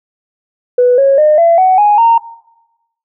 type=tone with pitch steps; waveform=sine; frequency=493.9 / 548 / 608.1 / 674.7 / 748.6 / 830.6 / 921.6 Hz; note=B4 / C#5 / D#5 / E5 / F#5 / G#5 / A#5; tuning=0 / -20 / -40 / +40 / +20 / 0 / -20 cents; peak=-4 dBFS; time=0.78-2.18 s; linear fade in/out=5 ms; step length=200 ms; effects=noise-tail reverb RT60 1.0 s tail -21 dB re dry + tanh soft clip ceiling 0 dBFS